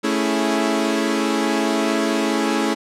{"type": "chord", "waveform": "sawtooth", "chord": "A major seventh", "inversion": "none", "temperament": "equal", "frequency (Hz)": [220, 277.2, 329.6, 415.3], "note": ["A3", "C#4", "E4", "G#4"], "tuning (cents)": [0, 0, 0, 0], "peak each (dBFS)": [-19, -19, -19, -22], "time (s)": [0.03, 2.75], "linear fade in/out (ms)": 20, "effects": ["low-pass 9000 Hz 12 dB/octave"]}